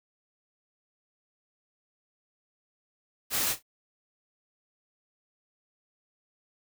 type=noise with echo; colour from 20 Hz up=white; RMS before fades=-28 dBFS; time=3.3-3.56 s; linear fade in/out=50 ms; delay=34 ms; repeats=2; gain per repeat=-14 dB; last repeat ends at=3.628 s; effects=none